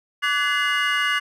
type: tone cluster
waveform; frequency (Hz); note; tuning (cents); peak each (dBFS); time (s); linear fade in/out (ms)
triangle; 1158 / 1492 / 1703 / 2054 / 2868; D6 / F#6 / G#6 / C7 / F7; -25 / +14 / +43 / -33 / +45; -24; 0.22-1.2; 20
effects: none